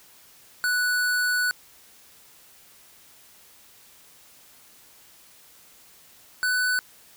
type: tone pair in turn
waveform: square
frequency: 1480 / 1494.6 Hz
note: F#6 / F#6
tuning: 0 / +17 cents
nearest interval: unison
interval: 17 cents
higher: second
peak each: -22 dBFS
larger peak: neither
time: 0.64-1.51 / 6.43-6.79 s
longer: first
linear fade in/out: 0 ms
effects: white hiss -53 dBFS RMS until 7.16 s